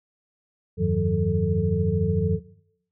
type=tone cluster; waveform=sine; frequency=85.3 / 98.8 / 155.2 / 179.3 / 441.3 Hz; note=F2 / G2 / D#3 / F3 / A4; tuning=-40 / +14 / -4 / +46 / +5 cents; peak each=-27 / -26 / -27 / -24 / -26 dBFS; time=0.77-2.4 s; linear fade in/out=50 ms; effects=noise-tail reverb RT60 0.7 s tail -19 dB re dry